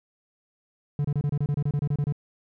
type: tone bursts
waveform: triangle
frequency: 144.9 Hz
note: D3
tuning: 23 cents flat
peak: -20 dBFS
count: 14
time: 0.99-2.124 s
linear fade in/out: 2 ms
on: 55 ms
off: 28 ms
effects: none